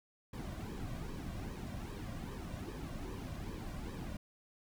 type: noise with flanger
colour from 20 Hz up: brown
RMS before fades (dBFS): -43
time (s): 0.33-4.17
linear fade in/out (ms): 5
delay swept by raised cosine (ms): 1.4 to 2.37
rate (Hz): 2.5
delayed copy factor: -0.65
effects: none